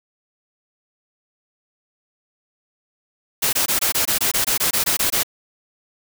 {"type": "noise bursts", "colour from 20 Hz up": "white", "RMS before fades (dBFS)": -19, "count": 14, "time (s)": [3.42, 5.233], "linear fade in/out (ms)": 10, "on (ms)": 110, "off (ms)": 21, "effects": []}